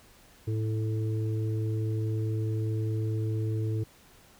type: harmonic tone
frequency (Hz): 109.4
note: A2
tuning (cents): -9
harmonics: 1 / 3 / 4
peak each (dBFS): -27 / -37 / -39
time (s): 0.47-3.84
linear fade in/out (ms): 10
effects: pink hiss -57 dBFS RMS until 4.39 s